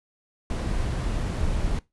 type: noise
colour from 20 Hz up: brown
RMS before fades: -26 dBFS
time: 0.5-1.79 s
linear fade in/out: 2 ms
effects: noise-tail reverb RT60 0.2 s tail -20 dB re dry + resampled to 24000 Hz